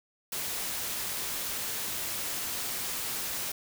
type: noise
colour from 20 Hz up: white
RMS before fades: -34 dBFS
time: 0.32-3.52 s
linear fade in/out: 5 ms
effects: none